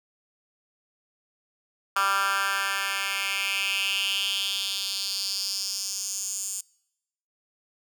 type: tone with high-pass filter sweep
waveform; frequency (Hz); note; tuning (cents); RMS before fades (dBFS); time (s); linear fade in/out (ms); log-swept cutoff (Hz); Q
10% pulse; 196.5; G3; +4; -28; 1.96-6.61; 5; 1300 to 7600; 4
effects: noise-tail reverb RT60 0.9 s tail -26 dB re dry